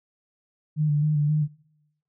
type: tone with vibrato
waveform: sine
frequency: 149.9 Hz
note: D3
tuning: 36 cents sharp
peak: -19 dBFS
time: 0.76-1.48 s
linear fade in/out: 50 ms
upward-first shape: square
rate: 3.8 Hz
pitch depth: 31 cents each way
effects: noise-tail reverb RT60 0.9 s tail -24 dB re dry